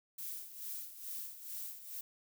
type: noise with tremolo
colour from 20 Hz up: violet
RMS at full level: -42 dBFS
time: 0.18-2.01 s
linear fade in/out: 5 ms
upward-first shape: sine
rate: 2.3 Hz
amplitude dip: 70%
effects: none

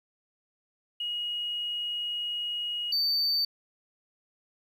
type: tone pair in turn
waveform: sine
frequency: 2890 / 4577 Hz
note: F#7 / D8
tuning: -41 / -45 cents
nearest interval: minor sixth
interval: 796 cents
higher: second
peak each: -29 / -21 dBFS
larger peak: second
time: 1-2.92 / 2.92-3.45 s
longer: first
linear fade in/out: 5 ms
effects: tanh soft clip ceiling -23 dBFS + 10-bit

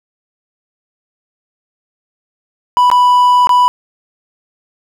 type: tone with dropouts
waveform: triangle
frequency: 987.8 Hz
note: B5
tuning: in tune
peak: -4 dBFS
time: 2.77-3.68 s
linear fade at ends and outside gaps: 0 ms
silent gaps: 2.901-2.915 / 3.471-3.493 s
effects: none

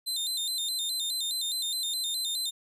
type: tone with vibrato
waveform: sawtooth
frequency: 3848 Hz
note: B7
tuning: 46 cents flat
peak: -26 dBFS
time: 0.06-2.51 s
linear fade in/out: 20 ms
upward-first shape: square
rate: 4.8 Hz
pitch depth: 95 cents each way
effects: resampled to 32000 Hz

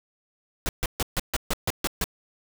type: noise bursts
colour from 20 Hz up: pink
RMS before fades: -25 dBFS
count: 9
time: 0.66-2.041 s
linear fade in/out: 0 ms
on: 29 ms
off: 140 ms
effects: none

